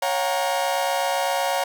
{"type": "chord", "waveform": "40% pulse", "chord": "G half-diminished seventh", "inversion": "second", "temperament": "equal with one note detuned", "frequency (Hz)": [554.4, 716, 784, 932.3], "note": ["Db5", "F5", "G5", "Bb5"], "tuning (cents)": [0, 43, 0, 0], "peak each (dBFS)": [-25, -25, -29, -26], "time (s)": [0.02, 1.64], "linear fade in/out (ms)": 5, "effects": []}